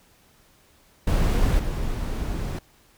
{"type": "noise with level steps", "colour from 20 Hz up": "brown", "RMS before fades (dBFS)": [-20, -27], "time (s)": [1.07, 2.59], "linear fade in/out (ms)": 5, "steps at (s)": 1.59, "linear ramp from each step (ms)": 5, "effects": ["pink hiss -58 dBFS RMS until 2.97 s"]}